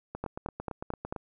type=two click trains; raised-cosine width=1 ms; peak=-22 / -19 dBFS; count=10 / 5; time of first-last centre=0.15-1.162 / 0.24-1.125 s; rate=8.89 / 4.52 Hz; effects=none